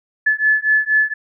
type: beating tone pair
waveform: sine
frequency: 1725 / 1729.2 Hz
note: A6 / A6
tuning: -35 / -31 cents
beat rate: 4.2 Hz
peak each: -16 dBFS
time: 0.26-1.14 s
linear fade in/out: 10 ms
effects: none